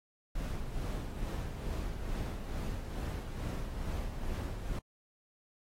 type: noise with tremolo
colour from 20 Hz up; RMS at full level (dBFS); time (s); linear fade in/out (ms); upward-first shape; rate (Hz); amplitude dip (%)
brown; -35; 0.35-4.79; 5; sine; 2.3; 45
effects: AAC 48 kbps